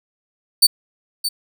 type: tone with echo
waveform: sawtooth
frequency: 4552 Hz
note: C#8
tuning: 45 cents sharp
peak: -5 dBFS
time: 0.62-0.67 s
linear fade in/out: 10 ms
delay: 620 ms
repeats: 1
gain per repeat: -11 dB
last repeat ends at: 1.29 s
effects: none